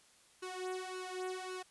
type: tone with flanger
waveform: sawtooth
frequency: 370 Hz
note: F#4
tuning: in tune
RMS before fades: -42 dBFS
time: 0.42-1.63 s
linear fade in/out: 10 ms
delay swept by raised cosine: 0.72 to 2.62 ms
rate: 1.8 Hz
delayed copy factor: +0.8
effects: white hiss -65 dBFS RMS until 1.7 s + resampled to 24000 Hz